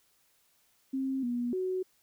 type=tone with pitch steps; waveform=sine; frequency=266.4 / 241.9 / 371.6 Hz; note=C4 / B3 / F#4; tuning=+31 / -36 / +7 cents; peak=-29 dBFS; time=0.93-1.83 s; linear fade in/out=10 ms; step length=300 ms; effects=white hiss -69 dBFS RMS until 2.02 s